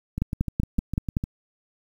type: two click trains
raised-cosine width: 5 ms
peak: -15 / -10 dBFS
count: 8 / 6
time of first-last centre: 0.18-1.239 / 0.22-1.169 s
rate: 6.61 / 5.27 Hz
effects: 8-bit